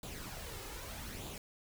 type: noise with flanger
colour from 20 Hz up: pink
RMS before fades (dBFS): -45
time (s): 0.03-1.38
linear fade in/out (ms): 2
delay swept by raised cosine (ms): 0.27 to 2.37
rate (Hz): 0.81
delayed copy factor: +0.5
effects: none